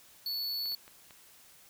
square tone, 4435 Hz, C#8, in tune, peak -33 dBFS, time 0.26-0.75 s, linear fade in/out 2 ms
clicks, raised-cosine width 0.3 ms, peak -36 dBFS, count 4, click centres 0.658 / 0.721 / 0.879 / 1.108 s
effects white hiss -58 dBFS RMS until 1.69 s

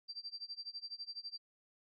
sine tone with tremolo, 4699 Hz, D8, in tune, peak -40 dBFS, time 0.08-1.38 s, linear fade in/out 20 ms, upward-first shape sine, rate 12 Hz, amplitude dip 95%, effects none

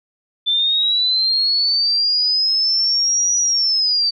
sine linear two-way sweep, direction up then down, 3520 to 5850 to 4584 Hz, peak -14 dBFS, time 0.46-4.11 s, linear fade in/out 20 ms, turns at 3.38 s, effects none

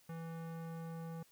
square tone with low-pass filter sweep, 164.81 Hz, E3, in tune, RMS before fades -45 dBFS, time 0.09-1.23 s, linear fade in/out 5 ms, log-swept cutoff 1700 to 1100 Hz, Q 0.97, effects white hiss -68 dBFS RMS until 1.31 s

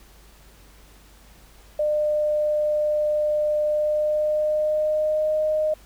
sine tone with pitch glide, 602 to 616.8 Hz, D5 to D#5, +43 to -15 cents, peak -19 dBFS, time 1.79-5.74 s, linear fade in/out 5 ms, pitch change +42 cents, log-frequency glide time 3.66-5.34 s, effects added 50 Hz sine -50 dBFS peak until 5.85 s + pink hiss -53 dBFS RMS until 5.85 s

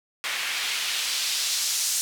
white noise with band-pass filter sweep, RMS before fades -27 dBFS, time 0.24-2.01 s, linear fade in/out 0 ms, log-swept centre 2000 to 6600 Hz, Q 1.2, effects none

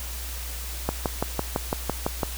click train, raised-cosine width 1 ms, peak -9 dBFS, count 9, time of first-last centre 0.89-2.232 s, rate 5.96 Hz, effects added 60 Hz sine -33 dBFS peak until 2.37 s + white hiss -37 dBFS RMS until 2.37 s

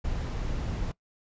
brown noise, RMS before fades -31 dBFS, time 0.04-0.92 s, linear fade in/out 10 ms, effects noise-tail reverb RT60 0.1 s tail -20 dB re dry + resampled to 16000 Hz

